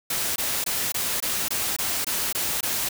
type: noise bursts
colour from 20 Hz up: white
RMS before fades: -26 dBFS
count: 10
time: 0.1-2.889 s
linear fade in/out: 5 ms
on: 260 ms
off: 21 ms
effects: none